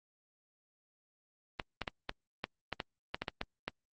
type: clicks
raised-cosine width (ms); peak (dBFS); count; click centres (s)
0.3; -18; 12; 1.598 / 1.817 / 1.878 / 2.094 / 2.441 / 2.727 / 2.802 / 3.145 / 3.22 / 3.282 / 3.414 / 3.68
effects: Opus 24 kbps